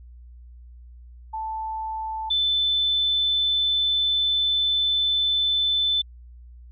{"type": "tone pair in turn", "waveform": "sine", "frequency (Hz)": [880, 3520], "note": ["A5", "A7"], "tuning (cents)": [0, 0], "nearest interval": "2 octaves", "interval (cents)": 2400, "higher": "second", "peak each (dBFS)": [-27, -19], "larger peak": "second", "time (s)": [[1.33, 2.3], [2.3, 6.02]], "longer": "second", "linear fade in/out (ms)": 10, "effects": ["added 60 Hz sine -42 dBFS peak until 6.71 s"]}